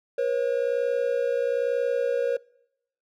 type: tone pair together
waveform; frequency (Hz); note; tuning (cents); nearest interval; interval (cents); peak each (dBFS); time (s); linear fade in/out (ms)
triangle; 480.9 / 542; B4 / C#5; -46 / -39; major second; 207; -23 / -23; 0.18-2.37; 5
effects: noise-tail reverb RT60 0.8 s tail -25 dB re dry